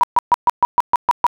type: tone bursts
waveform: sine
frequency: 968 Hz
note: B5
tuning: 35 cents flat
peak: -8 dBFS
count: 9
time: 0.01-1.266 s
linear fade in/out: 0 ms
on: 24 ms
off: 130 ms
effects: none